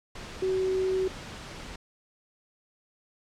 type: tone in noise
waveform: sine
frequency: 376.4 Hz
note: F#4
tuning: 30 cents sharp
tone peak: -24 dBFS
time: 0.42-1.08 s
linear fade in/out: 5 ms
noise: pink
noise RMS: -41 dBFS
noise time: 0.15-1.76 s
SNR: +14 dB
effects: low-pass 6000 Hz 12 dB/octave

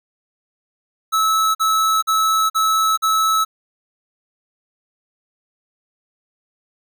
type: tone bursts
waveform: square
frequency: 1302 Hz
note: E6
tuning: 22 cents flat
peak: -15 dBFS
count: 5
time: 1.12-3.45 s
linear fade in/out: 20 ms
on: 430 ms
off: 45 ms
effects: none

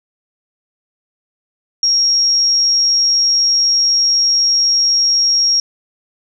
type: tone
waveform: sine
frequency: 5588 Hz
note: F8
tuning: in tune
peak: -10 dBFS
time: 1.83-5.6 s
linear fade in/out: 2 ms
effects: none

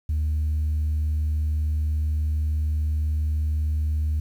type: tone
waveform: sine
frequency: 76.5 Hz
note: D#2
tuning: 29 cents flat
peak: -19 dBFS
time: 0.09-4.2 s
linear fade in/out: 5 ms
effects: tanh soft clip ceiling -19 dBFS + 9-bit

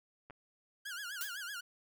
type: clicks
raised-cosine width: 0.5 ms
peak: -36 dBFS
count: 2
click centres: 0.3 / 0.307 s
type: tone with vibrato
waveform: sawtooth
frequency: 1531 Hz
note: G6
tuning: 41 cents flat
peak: -37 dBFS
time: 0.85-1.61 s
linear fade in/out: 10 ms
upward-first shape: sine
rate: 7.9 Hz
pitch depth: 170 cents each way
type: noise with exponential decay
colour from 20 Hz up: blue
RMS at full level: -37 dBFS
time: 1.21-1.41 s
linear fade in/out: 0 ms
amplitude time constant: 43 ms
effects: none

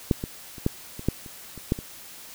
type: clicks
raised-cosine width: 3 ms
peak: -6 / -16 / -27 / -8 / -23 / -8 / -29 / -27 / -8 / -22 dBFS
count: 10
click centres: 0.112 / 0.239 / 0.582 / 0.664 / 0.994 / 1.086 / 1.262 / 1.577 / 1.721 / 1.789 s
effects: white hiss -44 dBFS RMS until 2.34 s

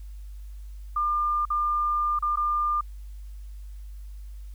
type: tone with dropouts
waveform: sine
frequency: 1200 Hz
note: D6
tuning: 37 cents sharp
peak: -22 dBFS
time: 0.96-2.81 s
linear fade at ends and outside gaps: 5 ms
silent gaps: 1.453-1.502 / 2.19-2.224 / 2.359-2.371 s
effects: added 50 Hz sine -37 dBFS peak until 4.54 s + white hiss -63 dBFS RMS until 4.54 s

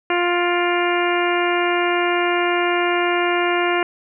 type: harmonic tone with a mistuned harmonic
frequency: 350.9 Hz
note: F4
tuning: 8 cents sharp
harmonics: 1 / 2 / 3 / 4 / 5 / 6 / 7 / 8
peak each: -20 / -23 / -25 / -26 / -27 / -28 / -28 / -29 dBFS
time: 0.1-3.83 s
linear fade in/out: 2 ms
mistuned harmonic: 7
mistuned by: -48 cents
effects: none

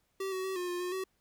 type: tone with pitch steps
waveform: square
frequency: 385.7 / 375.2 / 381.1 / 357.8 / 354 / 359.4 / 378.1 Hz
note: G4 / F#4 / G4 / F4 / F4 / F4 / F#4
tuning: -28 / +24 / -49 / +42 / +23 / +50 / +38 cents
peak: -34 dBFS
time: 0.2-1.04 s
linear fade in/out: 5 ms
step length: 120 ms
effects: pink hiss -75 dBFS RMS until 1.2 s

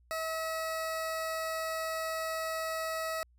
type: tone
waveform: 20% pulse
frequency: 644 Hz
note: E5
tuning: 41 cents flat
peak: -28 dBFS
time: 0.11-3.23 s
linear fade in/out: 0 ms
effects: added 60 Hz sine -61 dBFS peak until 3.38 s

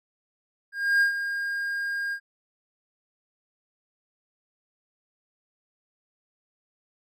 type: tone with ADSR envelope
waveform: triangle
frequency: 1616 Hz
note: G#6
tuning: 48 cents flat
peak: -15 dBFS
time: 0.72-2.2 s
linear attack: 290 ms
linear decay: 110 ms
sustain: -10 dB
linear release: 75 ms
effects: none

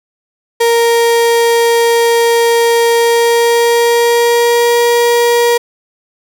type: tone with pitch glide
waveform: 35% pulse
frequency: 466.2 to 474.3 Hz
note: A#4 to A#4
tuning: 0 to +30 cents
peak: -6 dBFS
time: 0.6-5.58 s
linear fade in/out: 10 ms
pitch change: +30 cents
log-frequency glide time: 2.94-4.81 s
effects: none

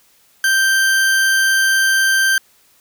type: tone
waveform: 40% pulse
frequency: 1568 Hz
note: G6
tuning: in tune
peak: -11 dBFS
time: 0.44-2.38 s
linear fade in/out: 2 ms
effects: white hiss -54 dBFS RMS until 2.8 s

